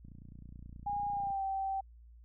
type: click train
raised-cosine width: 5 ms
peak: -38 dBFS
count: 38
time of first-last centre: 0.05-1.304 s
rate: 29.5 Hz
type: tone with pitch glide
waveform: sine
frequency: 816 to 776 Hz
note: G#5 to G5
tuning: -31 to -18 cents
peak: -32 dBFS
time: 0.86-1.81 s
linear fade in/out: 10 ms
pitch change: -87 cents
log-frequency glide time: 1.1-1.43 s
effects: added 58 Hz sine -53 dBFS peak until 2.24 s